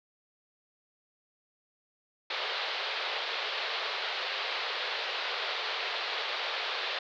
white band-pass noise, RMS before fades -34 dBFS, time 2.3-6.99 s, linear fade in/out 5 ms, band 410 to 4300 Hz, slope 48 dB/octave, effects none

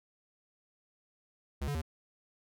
square tone with pitch steps, 70.2 / 143.9 / 79.3 Hz, C#2 / D3 / D#2, +22 / -35 / +33 cents, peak -33 dBFS, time 1.61-1.817 s, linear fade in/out 10 ms, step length 69 ms, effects none

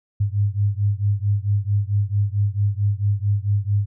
sine beating tone pair, 100 / 104.5 Hz, G2 / G#2, +35 / +11 cents, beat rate 4.5 Hz, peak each -20 / -21 dBFS, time 0.2-3.86 s, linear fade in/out 10 ms, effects none

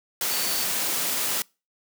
sine tone in noise, 4500 Hz, C#8, 25 cents sharp, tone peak -32 dBFS, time 0.31-0.64 s, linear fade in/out 2 ms, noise white, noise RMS -26 dBFS, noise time 0.21-1.42 s, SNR -9 dB, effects noise-tail reverb RT60 0.3 s tail -26 dB re dry + high-pass 150 Hz 12 dB/octave

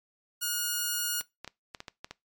5% pulse tone, 1439 Hz, F#6, 49 cents flat, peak -17 dBFS, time 0.41-1.22 s, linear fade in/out 20 ms
clicks, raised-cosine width 0.2 ms, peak -22 dBFS, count 8, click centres 1.21 / 1.446 / 1.477 / 1.748 / 1.804 / 1.882 / 2.045 / 2.11 s
effects noise-tail reverb RT60 0.2 s tail -22 dB re dry + MP3 96 kbps

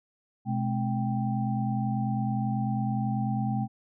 sine tone cluster, 123.7 / 212 / 262 / 783 Hz, B2 / G#3 / C4 / G5, +3 / +36 / +2 / -2 cents, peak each -29 / -29 / -37 / -34 dBFS, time 0.45-3.68 s, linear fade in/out 50 ms, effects none

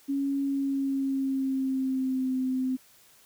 sine tone with pitch glide, 277.2 to 258.6 Hz, C#4 to C4, 0 to -20 cents, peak -25 dBFS, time 0.08-2.77 s, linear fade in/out 20 ms, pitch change -120 cents, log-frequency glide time 0.42-2.35 s, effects white hiss -58 dBFS RMS until 3.25 s

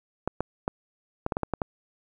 clicks, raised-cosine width 1 ms, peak -12 dBFS, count 9, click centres 0.276 / 0.406 / 0.679 / 1.264 / 1.322 / 1.369 / 1.433 / 1.537 / 1.618 s, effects 9-bit

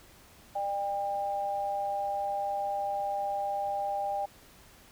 sine tone pair together, 599.3 / 800 Hz, D5 / G5, +35 / +35 cents, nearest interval perfect fourth, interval 500 cents, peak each -35 / -30 dBFS, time 0.55-4.26 s, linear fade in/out 10 ms, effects pink hiss -56 dBFS RMS until 4.91 s

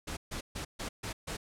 pink noise bursts, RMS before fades -38 dBFS, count 6, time 0.07-1.37 s, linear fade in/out 10 ms, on 100 ms, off 140 ms, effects low-pass 10000 Hz 12 dB/octave

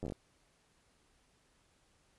slowing click train, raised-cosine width 2 ms, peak -27 dBFS, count 7, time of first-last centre 0.03-0.122 s, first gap 10 ms, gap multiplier 1.17, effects pink hiss -71 dBFS RMS until 2.18 s + resampled to 24000 Hz

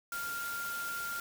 sine tone in noise, 1395 Hz, F6, 2 cents flat, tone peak -36 dBFS, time 0.12-1.2 s, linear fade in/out 2 ms, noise white, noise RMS -43 dBFS, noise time 0.12-1.2 s, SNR +4 dB, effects none

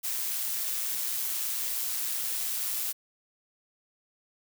blue noise with amplitude modulation, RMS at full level -30 dBFS, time 0.03-2.93 s, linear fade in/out 20 ms, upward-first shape sine, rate 119 Hz, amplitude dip 30%, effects none

